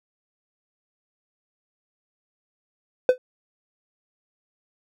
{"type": "tone with exponential decay", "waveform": "triangle", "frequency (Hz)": 506, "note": "B4", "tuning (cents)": 42, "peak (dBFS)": -6, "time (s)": [3.09, 3.18], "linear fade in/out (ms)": 1, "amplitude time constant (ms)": 18, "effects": []}